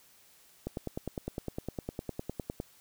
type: click train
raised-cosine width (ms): 2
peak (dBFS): -21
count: 20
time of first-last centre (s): 0.67-2.601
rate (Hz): 9.84
effects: white hiss -61 dBFS RMS until 2.8 s